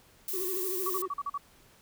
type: noise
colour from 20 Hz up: violet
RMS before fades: -34 dBFS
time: 0.28-1.02 s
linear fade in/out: 2 ms
type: tone with vibrato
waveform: triangle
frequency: 370.8 Hz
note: F#4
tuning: 4 cents sharp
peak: -32 dBFS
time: 0.33-1.08 s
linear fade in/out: 10 ms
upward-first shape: sine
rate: 13 Hz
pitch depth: 82 cents each way
type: tone bursts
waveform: sine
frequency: 1138 Hz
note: C#6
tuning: 45 cents sharp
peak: -30 dBFS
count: 7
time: 0.86-1.378 s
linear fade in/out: 5 ms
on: 38 ms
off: 42 ms
effects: pink hiss -60 dBFS RMS until 1.81 s